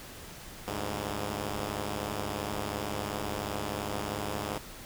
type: tone pair together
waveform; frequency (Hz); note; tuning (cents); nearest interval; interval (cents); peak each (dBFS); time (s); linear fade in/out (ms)
5% pulse; 72.76 / 102.9; D2 / G#2; -16 / -16; tritone; 600; -26 / -23; 0.67-4.58; 5
effects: pink hiss -46 dBFS RMS until 4.85 s